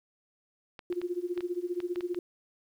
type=clicks; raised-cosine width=0.3 ms; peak=-27 dBFS; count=9; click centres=0.792 / 0.926 / 1.016 / 1.377 / 1.407 / 1.803 / 1.959 / 2.008 / 2.146 s
type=tone with tremolo; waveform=sine; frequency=353.9 Hz; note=F4; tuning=23 cents sharp; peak=-27 dBFS; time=0.9-2.19 s; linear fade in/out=2 ms; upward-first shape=sine; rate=15 Hz; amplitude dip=90%
effects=10-bit